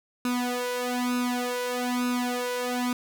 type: tone with flanger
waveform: sawtooth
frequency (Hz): 246.9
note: B3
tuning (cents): 0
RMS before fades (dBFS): -28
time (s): 0.25-2.93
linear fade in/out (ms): 2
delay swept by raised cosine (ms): 0.77 to 1.97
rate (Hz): 1.1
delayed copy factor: +1
effects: none